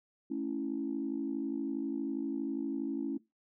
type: chord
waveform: sine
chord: A major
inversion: none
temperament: equal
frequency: 220 / 277.2 / 329.6 Hz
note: A3 / C#4 / E4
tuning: 0 / 0 / 0 cents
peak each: -40 / -34 / -37 dBFS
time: 0.3-3.18 s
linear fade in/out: 10 ms
effects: noise-tail reverb RT60 0.2 s tail -20 dB re dry + tanh soft clip ceiling -24 dBFS